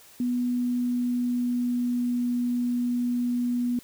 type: tone with pitch glide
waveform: sine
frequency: 245.5 to 243.4 Hz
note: B3 to B3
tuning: -10 to -25 cents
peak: -23 dBFS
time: 0.2-3.79 s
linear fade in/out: 2 ms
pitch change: -15 cents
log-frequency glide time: 0.43-2.26 s
effects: white hiss -52 dBFS RMS until 3.83 s